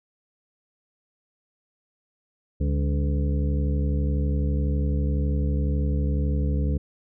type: harmonic tone with a mistuned harmonic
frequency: 72 Hz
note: D2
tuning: 34 cents flat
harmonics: 1 / 2 / 3 / 4 / 6 / 7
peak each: -22 / -28 / -32 / -34 / -38 / -39 dBFS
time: 2.6-6.78 s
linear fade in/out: 10 ms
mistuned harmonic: 3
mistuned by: -83 cents
effects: none